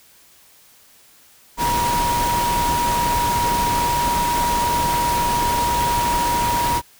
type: tone in noise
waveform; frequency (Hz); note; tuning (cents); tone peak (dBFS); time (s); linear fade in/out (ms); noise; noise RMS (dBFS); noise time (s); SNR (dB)
sine; 955; A#5; +42; -18; 1.57-6.82; 50; pink; -24; 1.57-6.82; +3
effects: white hiss -51 dBFS RMS until 6.99 s